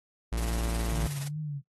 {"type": "tone", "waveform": "45% pulse", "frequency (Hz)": 57, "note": "A#1", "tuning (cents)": -38, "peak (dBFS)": -28, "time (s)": [0.32, 1.07], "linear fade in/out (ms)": 5}
{"type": "noise with tremolo", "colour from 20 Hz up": "white", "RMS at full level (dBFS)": -39, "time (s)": [0.37, 1.28], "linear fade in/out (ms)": 5, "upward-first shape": "sine", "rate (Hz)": 19, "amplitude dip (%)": 60}
{"type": "tone with vibrato", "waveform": "sine", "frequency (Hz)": 146.83, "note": "D3", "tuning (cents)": 0, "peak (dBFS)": -31, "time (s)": [0.9, 1.62], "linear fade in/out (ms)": 50, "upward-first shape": "triangle", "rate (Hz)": 2.5, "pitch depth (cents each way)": 100}
{"effects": ["noise-tail reverb RT60 0.1 s tail -17 dB re dry", "AAC 32 kbps"]}